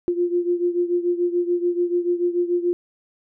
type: beating tone pair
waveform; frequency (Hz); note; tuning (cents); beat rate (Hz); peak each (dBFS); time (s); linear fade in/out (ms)
sine; 349.2 / 356.1; F4 / F4; 0 / +34; 6.9; -20 / -24; 0.08-2.73; 0
effects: none